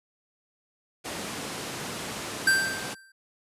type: low-pass noise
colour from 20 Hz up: pink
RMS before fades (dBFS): -34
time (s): 1.04-2.95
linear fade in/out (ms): 20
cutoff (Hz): 11000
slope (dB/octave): 24
type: tone with exponential decay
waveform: square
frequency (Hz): 1568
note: G6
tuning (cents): 0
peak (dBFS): -17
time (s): 2.47-3.12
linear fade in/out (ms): 5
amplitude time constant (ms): 140
effects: high-pass 150 Hz 12 dB/octave + resampled to 32000 Hz